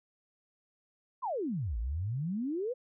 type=exponential two-way sweep; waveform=sine; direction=down then up; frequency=1107 to 52 to 525 Hz; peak=-31 dBFS; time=1.22-2.74 s; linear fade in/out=20 ms; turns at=1.78 s; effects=none